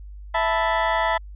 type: chord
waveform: 30% pulse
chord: E suspended fourth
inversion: none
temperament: just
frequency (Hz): 659.3 / 879 / 988.9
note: E5 / A5 / B5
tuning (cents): 0 / -2 / +2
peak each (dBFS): -21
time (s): 0.34-1.18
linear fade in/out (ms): 10
effects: added 50 Hz sine -36 dBFS peak until 1.35 s + resampled to 8000 Hz